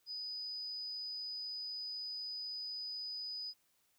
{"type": "tone", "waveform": "sine", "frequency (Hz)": 4978, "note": "D#8", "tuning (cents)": 0, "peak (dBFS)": -40, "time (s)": [0.06, 3.54], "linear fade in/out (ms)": 50, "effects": ["white hiss -75 dBFS RMS until 3.98 s"]}